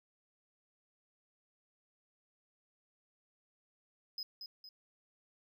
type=tone with echo; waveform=triangle; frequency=5050 Hz; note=D#8; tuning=25 cents sharp; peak=-37 dBFS; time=4.18-4.23 s; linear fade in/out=2 ms; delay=230 ms; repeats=2; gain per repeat=-6 dB; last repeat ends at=4.69 s; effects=none